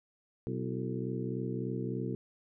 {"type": "harmonic tone with a mistuned harmonic", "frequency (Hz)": 63.4, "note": "B1", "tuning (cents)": 46, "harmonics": [2, 3, 4, 5, 6, 7], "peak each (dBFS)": [-37, -39, -40, -41, -42, -42], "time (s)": [0.47, 2.15], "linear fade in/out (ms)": 0, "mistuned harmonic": 5, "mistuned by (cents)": 90, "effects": []}